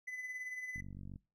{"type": "tone with tremolo", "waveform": "triangle", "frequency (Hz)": 2009, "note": "B6", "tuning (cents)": 29, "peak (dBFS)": -37, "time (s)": [0.07, 0.81], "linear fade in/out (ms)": 10, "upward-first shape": "triangle", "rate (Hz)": 18, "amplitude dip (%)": 60}
{"type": "click train", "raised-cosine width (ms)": 5, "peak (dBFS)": -36, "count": 20, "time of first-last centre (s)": [0.76, 1.159], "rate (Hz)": 47.6}
{"effects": ["noise-tail reverb RT60 0.3 s tail -23 dB re dry"]}